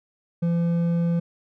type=tone with hard clipping; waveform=triangle; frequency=170 Hz; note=F3; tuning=46 cents flat; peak=-21 dBFS; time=0.42-1.2 s; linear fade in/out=10 ms; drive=9 dB; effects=none